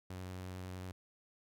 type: tone with vibrato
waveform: sawtooth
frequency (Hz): 92.1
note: F#2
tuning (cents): -7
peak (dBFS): -39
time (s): 0.1-0.92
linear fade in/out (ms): 5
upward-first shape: square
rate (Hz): 11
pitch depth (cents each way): 11
effects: none